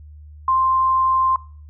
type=tone; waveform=sine; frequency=1048 Hz; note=C6; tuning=2 cents sharp; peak=-14 dBFS; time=0.48-1.36 s; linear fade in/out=2 ms; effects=noise-tail reverb RT60 0.5 s tail -22 dB re dry + added 75 Hz sine -38 dBFS peak until 1.69 s